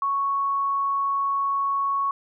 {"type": "tone", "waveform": "sine", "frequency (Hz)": 1108.7, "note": "C#6", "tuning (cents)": 0, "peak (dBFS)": -21, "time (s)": [0.02, 2.11], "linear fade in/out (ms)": 2, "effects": []}